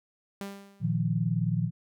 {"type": "tone with exponential decay", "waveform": "sawtooth", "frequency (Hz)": 198.5, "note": "G3", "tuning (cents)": 22, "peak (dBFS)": -29, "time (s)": [0.41, 1.01], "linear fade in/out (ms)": 0, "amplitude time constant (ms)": 130}
{"type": "chord", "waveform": "sine", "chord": "Bb suspended fourth", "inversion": "none", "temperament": "equal", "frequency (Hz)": [116.54, 155.56, 174.61], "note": ["Bb2", "Eb3", "F3"], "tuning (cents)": [0, 0, 0], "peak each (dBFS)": -29, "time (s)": [0.8, 1.71], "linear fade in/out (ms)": 50}
{"effects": []}